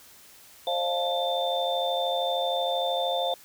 sine tone cluster, 530 / 603 / 696 / 872 / 3568 Hz, C5 / D5 / F5 / A5 / A7, +22 / +46 / -6 / -16 / +23 cents, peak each -29 / -37 / -28 / -35 / -31 dBFS, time 0.67-3.34 s, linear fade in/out 2 ms, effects white hiss -52 dBFS RMS until 3.44 s

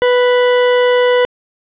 40% pulse tone, 493.9 Hz, B4, in tune, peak -8 dBFS, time 0.02-1.25 s, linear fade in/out 0 ms, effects resampled to 8000 Hz + 7-bit

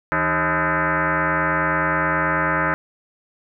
sine tone with frequency modulation, 162.2 Hz, E3, 28 cents flat, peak -17 dBFS, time 0.12-2.74 s, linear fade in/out 0 ms, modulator 235 Hz, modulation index 7.4, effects none

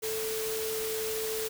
sine tone in noise, 440 Hz, A4, in tune, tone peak -32 dBFS, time 0.02-1.49 s, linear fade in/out 20 ms, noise white, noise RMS -36 dBFS, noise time 0.02-1.49 s, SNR +1 dB, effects none

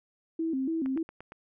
sine tone with vibrato, 293.7 Hz, D4, in tune, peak -27 dBFS, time 0.39-1.03 s, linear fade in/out 5 ms, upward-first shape square, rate 3.5 Hz, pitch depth 180 cents each way
click train, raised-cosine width 0.5 ms, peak -29 dBFS, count 5, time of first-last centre 0.86-1.321 s, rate 8.68 Hz
effects none

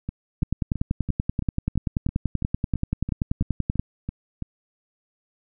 two click trains, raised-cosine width 5 ms, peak -10 / -16 dBFS, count 36 / 14, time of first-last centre 0.43-3.795 / 0.09-4.423 s, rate 10.4 / 3 Hz, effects none

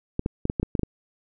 clicks, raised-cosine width 3 ms, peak -11 dBFS, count 9, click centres 0.194 / 0.261 / 0.454 / 0.499 / 0.598 / 0.63 / 0.752 / 0.794 / 0.833 s, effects none

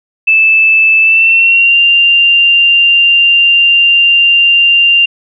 sine tone with pitch glide, 2630 to 2786 Hz, E7 to F7, -5 to -5 cents, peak -4 dBFS, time 0.27-5.06 s, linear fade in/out 10 ms, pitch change +100 cents, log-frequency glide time 1.01-1.78 s, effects none

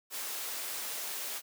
white high-pass noise, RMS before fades -38 dBFS, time 0.1-1.42 s, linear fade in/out 50 ms, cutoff 360 Hz, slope 12 dB/octave, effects none

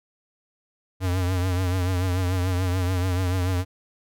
square tone with vibrato, 91.3 Hz, F#2, 23 cents flat, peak -22 dBFS, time 1-3.65 s, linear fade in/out 50 ms, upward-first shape triangle, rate 6.9 Hz, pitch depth 73 cents each way, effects none

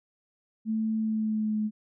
sine tone with pitch glide, 220 to 213.9 Hz, A3 to A3, 0 to -49 cents, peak -25 dBFS, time 0.65-1.71 s, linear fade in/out 50 ms, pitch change -49 cents, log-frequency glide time 0.97-1.59 s, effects none

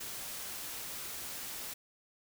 white noise, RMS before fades -42 dBFS, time 0-1.74 s, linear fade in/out 10 ms, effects none

